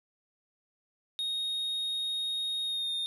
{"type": "tone with pitch glide", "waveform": "triangle", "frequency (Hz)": [3729, 3665], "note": ["A#7", "A#7"], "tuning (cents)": [0, -30], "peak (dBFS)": -29, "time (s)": [1.19, 3.06], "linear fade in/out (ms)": 0, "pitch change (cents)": -30, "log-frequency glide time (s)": [2.64, 2.93], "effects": []}